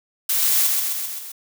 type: noise with echo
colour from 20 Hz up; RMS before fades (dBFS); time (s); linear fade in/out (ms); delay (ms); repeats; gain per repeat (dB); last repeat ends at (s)
blue; -20; 0.29-0.67; 5; 130; 5; -3; 1.32
effects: none